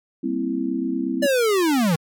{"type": "chord", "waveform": "sine", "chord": "C dominant seventh", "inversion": "second", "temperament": "equal", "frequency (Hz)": [196, 233.1, 261.6, 329.6], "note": ["G3", "Bb3", "C4", "E4"], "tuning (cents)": [0, 0, 0, 0], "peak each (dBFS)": [-30, -29, -24, -26], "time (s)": [0.23, 1.27], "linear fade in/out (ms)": 10}
{"type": "linear sweep", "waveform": "square", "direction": "down", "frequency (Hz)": [587.3, 150], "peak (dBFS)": -17, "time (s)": [1.22, 1.96], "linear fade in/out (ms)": 10}
{"effects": ["MP3 96 kbps"]}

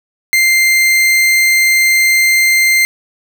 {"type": "tone", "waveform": "40% pulse", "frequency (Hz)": 2093, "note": "C7", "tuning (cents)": 0, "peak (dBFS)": -7, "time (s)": [0.33, 2.85], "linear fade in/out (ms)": 0, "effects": []}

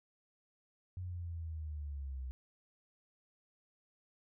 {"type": "linear sweep", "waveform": "sine", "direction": "down", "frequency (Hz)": [91.9, 63], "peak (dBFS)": -39, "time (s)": [0.97, 2.31], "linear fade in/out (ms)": 0, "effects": []}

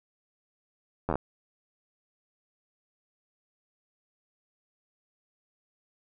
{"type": "slowing click train", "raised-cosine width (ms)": 1, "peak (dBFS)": -14, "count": 6, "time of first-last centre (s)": [1.09, 1.156], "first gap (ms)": 11, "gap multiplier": 1.09, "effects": []}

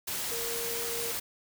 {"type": "tone in noise", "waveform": "sine", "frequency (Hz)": 466.2, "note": "A#4", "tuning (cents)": 0, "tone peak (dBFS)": -37, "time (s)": [0.31, 1.12], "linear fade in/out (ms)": 10, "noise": "white", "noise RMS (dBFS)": -34, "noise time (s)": [0.07, 1.2], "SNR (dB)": -6, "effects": []}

